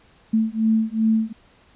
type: beating tone pair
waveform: sine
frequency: 220 / 222.6 Hz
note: A3 / A3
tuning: 0 / +20 cents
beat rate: 2.6 Hz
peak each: -20 dBFS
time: 0.33-1.33 s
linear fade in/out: 10 ms
effects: pink hiss -55 dBFS RMS until 1.75 s + resampled to 8000 Hz